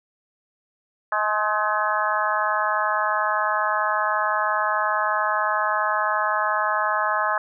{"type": "harmonic tone with a mistuned harmonic", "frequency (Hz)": 211.5, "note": "G#3", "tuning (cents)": 32, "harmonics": [3, 4, 5, 6, 7, 8], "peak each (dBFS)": [-28, -27, -25, -26, -29, -28], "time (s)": [1.12, 7.38], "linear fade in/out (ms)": 2, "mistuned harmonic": 7, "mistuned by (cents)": 50, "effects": []}